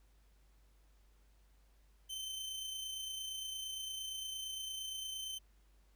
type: tone with amplitude modulation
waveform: sawtooth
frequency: 3085 Hz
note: G7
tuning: 28 cents flat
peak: -36 dBFS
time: 2.09-5.39 s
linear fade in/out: 20 ms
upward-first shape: sine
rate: 28.7 Hz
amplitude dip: 35%
effects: added 50 Hz sine -64 dBFS peak until 5.95 s + pink hiss -75 dBFS RMS until 5.95 s